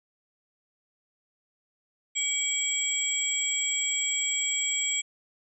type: tone cluster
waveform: sine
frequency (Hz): 2276 / 3280 / 7460 / 7810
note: C#7 / G#7 / A#8 / B8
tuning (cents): +45 / -22 / 0 / -20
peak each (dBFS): -31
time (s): 2.15-5.02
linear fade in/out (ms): 20
effects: none